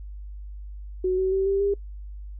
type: tone with pitch steps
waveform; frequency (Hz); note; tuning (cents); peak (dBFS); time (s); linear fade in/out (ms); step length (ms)
sine; 370 / 377.6 / 385.3 / 393.1 / 401.2; F#4 / F#4 / G4 / G4 / G4; 0 / +35 / -30 / +5 / +40; -20; 1.04-1.74; 5; 140
effects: noise-tail reverb RT60 0.1 s tail -23 dB re dry + added 50 Hz sine -35 dBFS peak until 2.39 s